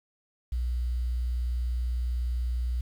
sine tone with quantisation, 60.7 Hz, B1, 29 cents flat, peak -26 dBFS, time 0.52-2.81 s, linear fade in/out 5 ms, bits 9, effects none

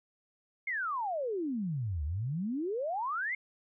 sine exponential two-way sweep, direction down then up, 2188 to 70.3 to 2188 Hz, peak -31 dBFS, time 0.67-3.35 s, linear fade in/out 5 ms, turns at 2.04 s, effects none

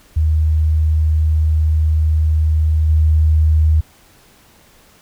sine tone with level steps, 78 Hz, D#2, 5 cents sharp, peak -11 / -9 dBFS, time 0.16-3.81 s, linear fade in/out 10 ms, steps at 2.89 s, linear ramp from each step 5 ms, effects pink hiss -49 dBFS RMS until 5.01 s

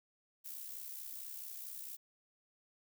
violet noise with amplitude modulation, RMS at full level -44 dBFS, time 0.44-1.97 s, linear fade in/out 20 ms, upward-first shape sine, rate 64.5 Hz, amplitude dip 55%, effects none

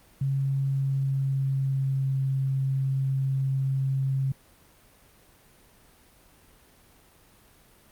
sine tone with pitch glide, 136.5 to 134.54 Hz, C#3 to C3, -26 to +49 cents, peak -23 dBFS, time 0.21-4.32 s, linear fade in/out 5 ms, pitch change -25 cents, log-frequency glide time 0.64-2.17 s, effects pink hiss -57 dBFS RMS until 7.91 s + Opus 32 kbps

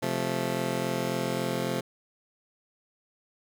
15% pulse chord, F major, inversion second, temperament just, 130.96 / 174.61 / 218.3 Hz, C3 / F3 / A3, +2 / 0 / -13 cents, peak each -26 dBFS, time 0.02-1.81 s, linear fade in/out 10 ms, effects none

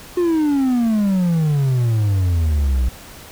triangle exponential sweep, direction down, 361.3 to 59.7 Hz, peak -12 dBFS, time 0.17-2.89 s, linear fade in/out 5 ms, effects pink hiss -39 dBFS RMS until 3.31 s

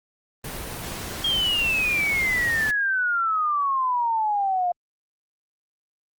pink noise, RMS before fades -33 dBFS, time 0.44-2.71 s, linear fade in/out 5 ms
sine exponential sweep, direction down, 3264 to 698.5 Hz, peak -20 dBFS, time 1.24-4.72 s, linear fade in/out 5 ms
effects Opus 24 kbps

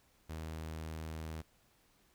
sawtooth tone, 79.5 Hz, D#2, 38 cents sharp, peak -37 dBFS, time 0.29-1.42 s, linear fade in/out 10 ms, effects pink hiss -70 dBFS RMS until 2.14 s

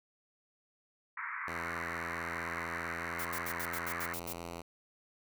white band-pass noise, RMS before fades -40 dBFS, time 1.17-4.14 s, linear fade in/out 5 ms, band 960 to 2200 Hz, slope 96 dB/octave
5% pulse tone with pitch glide, 84.5 to 85.24 Hz, E2 to F2, +43 to -41 cents, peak -30 dBFS, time 1.47-4.62 s, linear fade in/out 10 ms, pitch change +16 cents, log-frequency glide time 2.99-3.18 s
blue noise bursts, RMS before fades -41 dBFS, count 9, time 3.19-4.33 s, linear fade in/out 5 ms, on 60 ms, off 75 ms
effects none

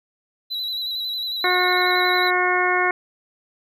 triangle tone with vibrato, 3951 Hz, B7, in tune, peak -23 dBFS, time 0.5-2.31 s, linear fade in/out 20 ms, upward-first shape square, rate 11 Hz, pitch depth 31 cents each way
harmonic tone, 362 Hz, F#4, 38 cents flat, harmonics 1 / 2 / 3 / 4 / 5 / 6, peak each -24 / -24 / -24 / -24 / -24 / -24 dBFS, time 1.44-2.91 s, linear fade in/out 2 ms
effects none

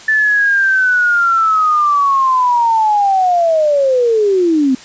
sine linear sweep, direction down, 1760 to 251.3 Hz, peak -9 dBFS, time 0.08-4.75 s, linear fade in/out 5 ms, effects white hiss -36 dBFS RMS until 4.84 s + resampled to 16000 Hz

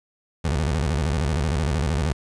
25% pulse tone with vibrato, 74.7 Hz, D2, 30 cents sharp, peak -17 dBFS, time 0.44-2.13 s, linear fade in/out 10 ms, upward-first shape square, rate 13 Hz, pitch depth 190 cents each way, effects resampled to 22050 Hz + 9-bit

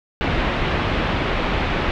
pink low-pass noise, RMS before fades -21 dBFS, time 0.21-1.91 s, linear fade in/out 0 ms, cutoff 3200 Hz, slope 24 dB/octave, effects none

